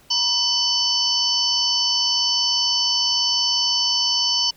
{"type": "tone cluster", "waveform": "sine", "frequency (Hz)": [959, 2994, 4539, 5320, 6090], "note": ["A#5", "F#7", "C#8", "E8", "F#8"], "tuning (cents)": [49, 20, 40, 15, 49], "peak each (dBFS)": [-30, -23, -22, -22, -29], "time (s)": [0.1, 4.51], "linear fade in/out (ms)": 10, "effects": ["pink hiss -53 dBFS RMS until 4.56 s"]}